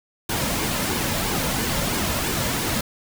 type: noise with flanger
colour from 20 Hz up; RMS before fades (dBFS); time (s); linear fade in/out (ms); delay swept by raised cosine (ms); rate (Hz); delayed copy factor
pink; -24; 0.29-2.81; 5; 1.5 to 2.7; 3; -0.5
effects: none